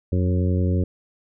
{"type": "harmonic tone with a mistuned harmonic", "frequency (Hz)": 90.9, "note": "F#2", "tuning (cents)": -30, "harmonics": [1, 2, 3, 4, 5, 6], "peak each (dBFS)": [-19, -25, -29, -31, -33, -35], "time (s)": [0.12, 0.84], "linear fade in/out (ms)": 5, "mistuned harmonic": 1, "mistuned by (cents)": -46, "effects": []}